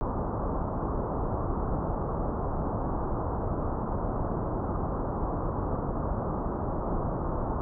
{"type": "low-pass noise", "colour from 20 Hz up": "pink", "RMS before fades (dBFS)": -30, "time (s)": [0.01, 7.61], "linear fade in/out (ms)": 0, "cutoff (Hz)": 1200, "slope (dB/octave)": 48, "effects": []}